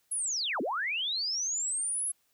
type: linear two-way sweep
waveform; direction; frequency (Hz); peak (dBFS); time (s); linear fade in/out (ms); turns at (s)
sine; down then up; 10950 to 210 to 10950; -29; 0.11-2.12; 10; 0.61
effects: white hiss -72 dBFS RMS until 2.33 s